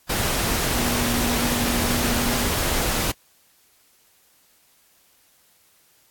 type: tone in noise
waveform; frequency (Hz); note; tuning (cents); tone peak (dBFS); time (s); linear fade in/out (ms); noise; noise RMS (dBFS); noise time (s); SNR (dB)
sine; 239.8; A#3; +49; -25; 0.74-2.49; 10; pink; -23; 0.09-3.12; -5
effects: white hiss -59 dBFS RMS until 6.1 s + AAC 64 kbps